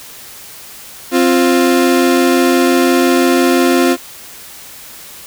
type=tone pair together; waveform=35% pulse; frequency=263.4 / 349.2 Hz; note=C4 / F4; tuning=+12 / 0 cents; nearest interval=perfect fourth; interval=488 cents; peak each=-10 dBFS; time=1.11-3.97 s; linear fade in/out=50 ms; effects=white hiss -34 dBFS RMS until 5.26 s